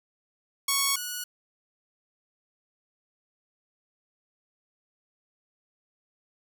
5% pulse tone pair in turn, 1108.7 / 1464.4 Hz, C#6 / F#6, 0 / -18 cents, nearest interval perfect fourth, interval 482 cents, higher second, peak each -11 / -21 dBFS, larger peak first, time 0.68-0.96 / 0.96-1.24 s, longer neither, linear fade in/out 5 ms, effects none

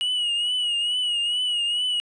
triangle tone with vibrato, 2905 Hz, F#7, 32 cents flat, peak -20 dBFS, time 0.01-2 s, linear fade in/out 0 ms, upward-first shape triangle, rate 2.3 Hz, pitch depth 65 cents each way, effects resampled to 22050 Hz

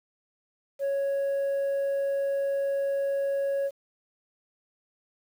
sine tone, 554.4 Hz, C#5, in tune, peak -22 dBFS, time 0.79-3.71 s, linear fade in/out 50 ms, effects tanh soft clip ceiling -24 dBFS + 9-bit

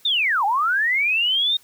sine linear two-way sweep, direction down then up, 3729 to 771 to 3729 Hz, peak -17 dBFS, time 0.05-1.57 s, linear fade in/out 5 ms, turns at 0.45 s, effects white hiss -54 dBFS RMS until 1.63 s

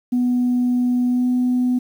sine tone with pitch glide, 246.8 to 249.4 Hz, B3 to B3, -1 to +17 cents, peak -14 dBFS, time 0.12-1.79 s, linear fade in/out 10 ms, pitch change +18 cents, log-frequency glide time 1.09-1.26 s, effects tanh soft clip ceiling -12 dBFS + 8-bit

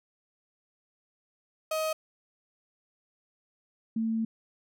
35% pulse / sine tone pair in turn, 630 / 224.2 Hz, D#5 / A3, +21 / +33 cents, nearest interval octave + tritone, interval 1788 cents, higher first, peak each -26 dBFS, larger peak neither, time 1.71-1.93 / 3.96-4.25 s, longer second, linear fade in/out 5 ms, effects none

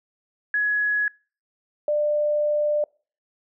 sine tone pair in turn, 1681 / 595.4 Hz, G#6 / D5, +20 / +24 cents, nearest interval octave + tritone, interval 1796 cents, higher first, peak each -19 dBFS, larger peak neither, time 0.54-1.08 / 1.88-2.84 s, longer second, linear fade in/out 2 ms, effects noise-tail reverb RT60 0.4 s tail -26 dB re dry

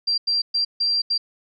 sine tone bursts at uneven times, 4728 Hz, D8, 11 cents sharp, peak -18 dBFS, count 5, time 0.07-0.18 / 0.27-0.42 / 0.54-0.65 / 0.8-1.02 / 1.1-1.18 s, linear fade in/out 10 ms, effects none

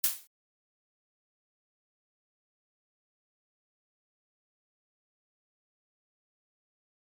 blue noise with exponential decay, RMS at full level -22 dBFS, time 0.04-0.27 s, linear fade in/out 0 ms, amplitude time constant 49 ms, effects MP3 96 kbps

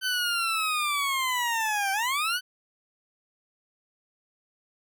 20% pulse linear two-way sweep, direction down then up, 1530 to 769 to 1530 Hz, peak -20 dBFS, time 0.01-2.41 s, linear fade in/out 50 ms, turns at 1.92 s, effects none

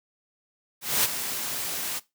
white noise with ADSR envelope, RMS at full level -21 dBFS, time 0.81-2 s, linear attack 230 ms, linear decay 26 ms, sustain -10 dB, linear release 23 ms, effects noise-tail reverb RT60 0.2 s tail -18 dB re dry + high-pass 100 Hz 12 dB/octave

